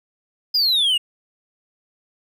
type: exponential sweep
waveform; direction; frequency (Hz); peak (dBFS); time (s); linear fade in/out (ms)
triangle; down; 5040 to 2794; -14; 0.54-0.98; 10
effects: none